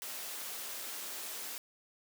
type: high-pass noise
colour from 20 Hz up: white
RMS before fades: -42 dBFS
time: 0.02-1.58 s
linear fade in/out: 0 ms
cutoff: 280 Hz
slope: 12 dB/octave
effects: none